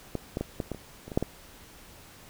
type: clicks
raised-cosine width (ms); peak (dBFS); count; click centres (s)
2; -16 / -16 / -16 / -16 / -19 / -27 / -28 / -23 / -9 / -15; 10; 0.153 / 0.371 / 0.41 / 0.602 / 0.717 / 0.747 / 1.08 / 1.118 / 1.175 / 1.226
effects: pink hiss -51 dBFS RMS until 2.29 s